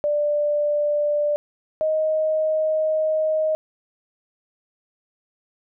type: tone pair in turn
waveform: sine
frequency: 590 / 625.1 Hz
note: D5 / D#5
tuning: +8 / +8 cents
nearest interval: minor second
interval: 100 cents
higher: second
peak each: -18 dBFS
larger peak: neither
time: 0.04-1.36 / 1.81-3.55 s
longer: second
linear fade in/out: 0 ms
effects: none